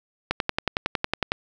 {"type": "click train", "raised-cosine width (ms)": 0.3, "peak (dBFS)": -6, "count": 12, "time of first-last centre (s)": [0.31, 1.319], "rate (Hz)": 10.9, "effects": []}